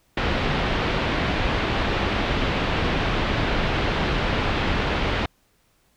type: low-pass noise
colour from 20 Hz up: pink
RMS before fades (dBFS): -23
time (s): 0.17-5.26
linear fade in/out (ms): 5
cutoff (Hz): 3600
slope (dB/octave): 24
effects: pink hiss -64 dBFS RMS until 5.96 s